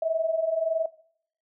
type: tone pair together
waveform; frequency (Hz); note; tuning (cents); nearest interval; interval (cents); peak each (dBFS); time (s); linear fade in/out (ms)
sine; 632 / 653.5; D#5 / E5; +27 / -15; minor second; 58; -29 / -24; 0.02-0.86; 5
effects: noise-tail reverb RT60 0.6 s tail -20 dB re dry